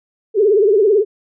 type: tone with vibrato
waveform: sine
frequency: 412.8 Hz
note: G#4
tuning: 10 cents flat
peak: -9 dBFS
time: 0.34-1.05 s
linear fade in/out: 50 ms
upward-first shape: triangle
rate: 18 Hz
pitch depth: 170 cents each way
effects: none